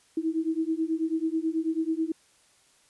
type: beating tone pair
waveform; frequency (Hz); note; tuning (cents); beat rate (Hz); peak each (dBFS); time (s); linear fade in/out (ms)
sine; 317.8 / 327; D#4 / E4; +37 / -14; 9.2; -28; 0.17-2.12; 5
effects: white hiss -62 dBFS RMS until 2.89 s + resampled to 24000 Hz